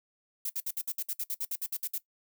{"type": "noise bursts", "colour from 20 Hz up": "violet", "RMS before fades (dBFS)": -33, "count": 15, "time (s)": [0.45, 1.981], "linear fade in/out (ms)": 5, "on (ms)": 47, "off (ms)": 59, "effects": ["noise-tail reverb RT60 0.1 s tail -18 dB re dry"]}